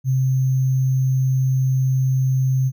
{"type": "tone with sample-and-hold", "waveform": "sine", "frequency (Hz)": 130.81, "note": "C3", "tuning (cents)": 0, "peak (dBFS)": -15, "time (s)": [0.04, 2.72], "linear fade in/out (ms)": 50, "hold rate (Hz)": 6300, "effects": []}